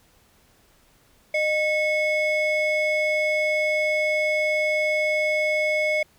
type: ring-modulated tone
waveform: triangle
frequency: 1403 Hz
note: F6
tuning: 8 cents sharp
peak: -15 dBFS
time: 1.34-6.03 s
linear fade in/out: 5 ms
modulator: 790 Hz
effects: pink hiss -59 dBFS RMS until 6.18 s